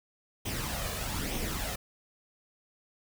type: noise with flanger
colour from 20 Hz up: pink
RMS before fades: -34 dBFS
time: 0.45-1.76 s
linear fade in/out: 10 ms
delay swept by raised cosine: 0.33 to 1.73 ms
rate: 1.1 Hz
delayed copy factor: +0.55
effects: none